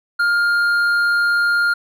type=tone with hard clipping; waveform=triangle; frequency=1408 Hz; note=F6; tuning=14 cents sharp; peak=-15 dBFS; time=0.19-1.74 s; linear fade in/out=10 ms; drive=8 dB; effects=none